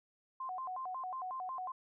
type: tone with vibrato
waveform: sine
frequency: 880 Hz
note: A5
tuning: in tune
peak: -38 dBFS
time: 0.4-1.72 s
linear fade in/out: 5 ms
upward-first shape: square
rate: 5.5 Hz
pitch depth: 300 cents each way
effects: none